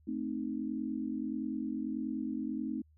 sine chord, A diminished, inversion none, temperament equal, 220 / 261.6 / 311.1 Hz, A3 / C4 / Eb4, 0 / 0 / 0 cents, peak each -38 / -37 / -38 dBFS, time 0.07-2.82 s, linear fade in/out 10 ms, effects added 77 Hz sine -61 dBFS peak until 2.97 s

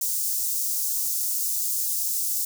white high-pass noise, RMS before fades -26 dBFS, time 0.01-2.45 s, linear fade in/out 5 ms, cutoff 5800 Hz, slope 24 dB/octave, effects none

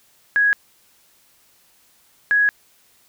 sine tone pair in turn, 1661.2 / 1667.2 Hz, G#6 / G#6, 0 / +6 cents, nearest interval unison, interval 6 cents, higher second, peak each -13 dBFS, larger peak neither, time 0.36-0.53 / 2.31-2.49 s, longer second, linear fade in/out 0 ms, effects white hiss -57 dBFS RMS until 3.08 s

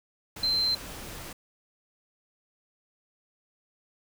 sine tone in noise, 4111 Hz, C8, 31 cents flat, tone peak -23 dBFS, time 0.43-0.75 s, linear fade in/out 5 ms, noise pink, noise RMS -41 dBFS, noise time 0.36-1.33 s, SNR +15 dB, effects none

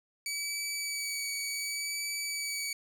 15% pulse tone with vibrato, 2281 Hz, C#7, 49 cents sharp, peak -26 dBFS, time 0.26-2.73 s, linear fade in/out 2 ms, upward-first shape sine, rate 0.68 Hz, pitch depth 14 cents each way, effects none

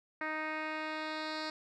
10% pulse tone with low-pass filter sweep, 311.1 Hz, D#4, in tune, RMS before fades -38 dBFS, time 0.21-1.5 s, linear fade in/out 2 ms, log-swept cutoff 2000 to 4500 Hz, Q 2.7, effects none

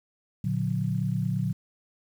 sine chord, Bb augmented, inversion none, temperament just, 116.54 / 145.68 / 182.1 Hz, Bb2 / D3 / F#3, 0 / -14 / -27 cents, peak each -29 dBFS, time 0.44-1.53 s, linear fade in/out 5 ms, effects 9-bit

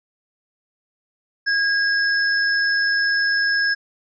sine tone pair together, 1633 / 5251 Hz, G#6 / E8, -30 / -8 cents, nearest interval octave + minor sixth, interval 2022 cents, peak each -17 / -25 dBFS, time 1.46-3.75 s, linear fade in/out 20 ms, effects none

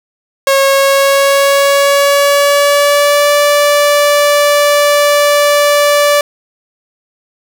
sawtooth tone with pitch glide, 546 to 581.8 Hz, C#5 to D5, -26 to -16 cents, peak -3 dBFS, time 0.47-6.21 s, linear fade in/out 2 ms, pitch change +110 cents, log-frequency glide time 0.63-3.32 s, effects 7-bit

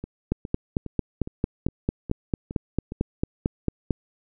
two click trains, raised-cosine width 3 ms, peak -20 / -9 dBFS, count 8 / 17, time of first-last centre 0.04-2.921 / 0.32-3.907 s, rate 2.43 / 4.46 Hz, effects none

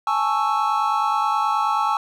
triangle chord, A major seventh, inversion third, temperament equal, 830.6 / 880 / 1108.7 / 1318.5 Hz, G#5 / A5 / C#6 / E6, 0 / 0 / 0 / 0 cents, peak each -22 dBFS, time 0.07-1.97 s, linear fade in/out 2 ms, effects none

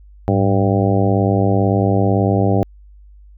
harmonic tone with a mistuned harmonic, 98 Hz, G2, in tune, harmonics 1 / 2 / 3 / 4 / 5 / 6 / 7 / 8, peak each -16 / -19 / -21 / -22 / -23 / -24 / -24 / -25 dBFS, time 0.28-2.63 s, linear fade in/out 0 ms, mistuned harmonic 1, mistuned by +120 cents, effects added 50 Hz sine -40 dBFS peak until 3.37 s

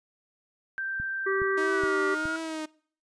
sine tone with pitch glide, 1568 to 1421.3 Hz, G6 to F6, 0 to +30 cents, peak -29 dBFS, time 0.78-2.36 s, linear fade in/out 0 ms, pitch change -170 cents, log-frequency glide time 1.63-1.9 s
click train, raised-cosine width 5 ms, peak -27 dBFS, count 4, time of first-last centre 1-2.255 s, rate 2.39 Hz
harmonic tone, 388 Hz, G4, 18 cents flat, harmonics 1 / 3 / 5, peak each -26 / -32 / -35 dBFS, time 1.26-2.15 s, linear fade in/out 10 ms
sawtooth tone with vibrato, 314.1 Hz, D#4, 16 cents sharp, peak -28 dBFS, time 1.57-2.66 s, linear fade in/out 10 ms, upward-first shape triangle, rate 1.5 Hz, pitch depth 63 cents each way
effects noise-tail reverb RT60 0.5 s tail -23 dB re dry + resampled to 22050 Hz

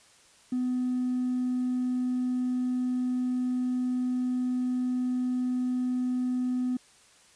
sine tone with hard clipping, 251 Hz, B3, 28 cents sharp, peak -26 dBFS, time 0.52-6.77 s, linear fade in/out 5 ms, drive 1 dB, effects white hiss -58 dBFS RMS until 7.35 s + resampled to 22050 Hz

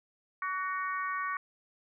harmonic tone with a mistuned harmonic, 371.7 Hz, F#4, 8 cents sharp, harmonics 3 / 4 / 5 / 6, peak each -33 / -39 / -38 / -44 dBFS, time 0.42-1.37 s, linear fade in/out 2 ms, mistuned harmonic 3, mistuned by +28 cents, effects none

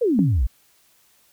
sine exponential sweep, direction down, 523.3 to 49 Hz, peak -16 dBFS, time 0.01-0.47 s, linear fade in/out 10 ms
sine tone with exponential decay, 274 Hz, C#4, 20 cents flat, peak -14 dBFS, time 0.19-0.44 s, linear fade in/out 1 ms, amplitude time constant 53 ms
effects white hiss -59 dBFS RMS until 1.32 s

